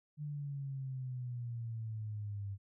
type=exponential sweep; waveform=sine; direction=down; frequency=150 to 98 Hz; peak=-38 dBFS; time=0.17-2.58 s; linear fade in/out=50 ms; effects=none

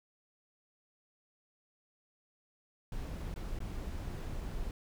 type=noise with dropouts; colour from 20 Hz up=brown; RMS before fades=-39 dBFS; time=2.92-4.71 s; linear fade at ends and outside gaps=2 ms; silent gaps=3.341-3.36 / 3.59-3.603 s; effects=none

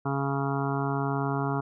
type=harmonic tone; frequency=138.59 Hz; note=C#3; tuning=in tune; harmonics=1 / 2 / 3 / 5 / 6 / 7 / 8 / 9 / 10; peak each=-29 / -32 / -34 / -36 / -37 / -37 / -38 / -39 / -39 dBFS; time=0.05-1.61 s; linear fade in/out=10 ms; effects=none

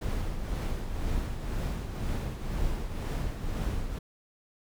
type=noise with tremolo; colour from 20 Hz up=brown; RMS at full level=-29 dBFS; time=0.01-3.99 s; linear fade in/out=10 ms; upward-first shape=triangle; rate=2 Hz; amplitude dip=55%; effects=none

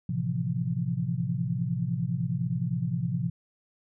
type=chord; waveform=sine; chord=F major seventh; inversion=first; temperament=equal with one note detuned; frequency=111.86 / 130.81 / 164.81 / 174.61 Hz; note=A2 / C3 / E3 / F3; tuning=+29 / 0 / 0 / 0 cents; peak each=-34 / -30 / -33 / -31 dBFS; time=0.09-3.3 s; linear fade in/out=5 ms; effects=none

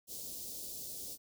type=band-stop noise; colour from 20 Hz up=white; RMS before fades=-44 dBFS; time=0.07-1.18 s; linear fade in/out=50 ms; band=560 to 4200 Hz; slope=24 dB/octave; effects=none

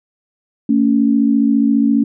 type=tone pair together; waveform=sine; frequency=225.2 / 279.9 Hz; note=A3 / C#4; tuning=+40 / +17 cents; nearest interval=major third; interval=377 cents; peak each=-13 dBFS; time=0.69-2.04 s; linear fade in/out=5 ms; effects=none

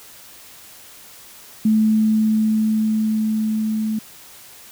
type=tone with level ramp; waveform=sine; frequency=217.5 Hz; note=A3; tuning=20 cents flat; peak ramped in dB=-12 to -19 dBFS; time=1.65-3.99 s; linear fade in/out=5 ms; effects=white hiss -43 dBFS RMS until 4.71 s

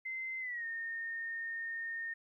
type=tone with pitch glide; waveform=sine; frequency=2069 to 1832.7 Hz; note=C7 to A#6; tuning=-20 to -30 cents; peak=-37 dBFS; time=0.05-2.14 s; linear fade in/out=10 ms; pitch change=-210 cents; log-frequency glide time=0.4-0.65 s; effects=13-bit

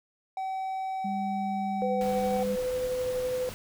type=tone with pitch glide; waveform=triangle; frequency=763 to 758.2 Hz; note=G5 to F#5; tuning=-47 to +42 cents; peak=-28 dBFS; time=0.37-2.43 s; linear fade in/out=2 ms; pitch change=-11 cents; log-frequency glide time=1.86-2.05 s
type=tone; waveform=sine; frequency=199.6 Hz; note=G3; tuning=32 cents sharp; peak=-31 dBFS; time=1.04-2.56 s; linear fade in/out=10 ms
type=tone with tremolo; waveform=sine; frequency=505 Hz; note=B4; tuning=39 cents sharp; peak=-26 dBFS; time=1.82-3.49 s; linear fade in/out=0 ms; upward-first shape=sine; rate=12 Hz; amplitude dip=25%
type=noise; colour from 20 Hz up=pink; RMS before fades=-42 dBFS; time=2.01-3.54 s; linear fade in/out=0 ms
effects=none

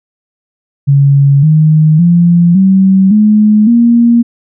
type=tone with pitch steps; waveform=sine; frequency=140 / 155.34 / 172.36 / 191.25 / 212.2 / 235.5 Hz; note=C#3 / D#3 / F3 / G3 / G#3 / A#3; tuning=+18 / -2 / -22 / -42 / +38 / +18 cents; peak=-3 dBFS; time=0.87-4.23 s; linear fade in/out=20 ms; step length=560 ms; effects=none

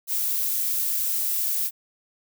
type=noise; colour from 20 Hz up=violet; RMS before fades=-25 dBFS; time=0.07-1.71 s; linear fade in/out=50 ms; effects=none

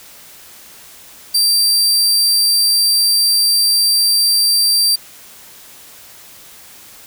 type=tone; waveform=sawtooth; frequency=4699 Hz; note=D8; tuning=in tune; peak=-8 dBFS; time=1.34-4.96 s; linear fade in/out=10 ms; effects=white hiss -40 dBFS RMS until 7.06 s

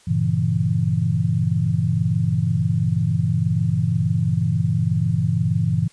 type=chord; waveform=sine; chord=G diminished seventh; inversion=none; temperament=equal; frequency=98 / 116.54 / 138.59 / 164.81 Hz; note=G2 / Bb2 / Db3 / Fb3; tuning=0 / 0 / 0 / 0 cents; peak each=-24 / -22 / -24 / -21 dBFS; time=0.07-5.88 s; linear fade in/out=10 ms; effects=white hiss -53 dBFS RMS until 5.92 s + resampled to 22050 Hz

